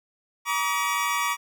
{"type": "tone cluster", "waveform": "25% pulse", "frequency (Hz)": [954, 1143, 1245], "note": ["A#5", "D6", "D#6"], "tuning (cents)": [40, -47, 1], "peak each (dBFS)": [-24, -22, -30], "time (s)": [0.45, 1.37], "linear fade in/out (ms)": 50, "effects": []}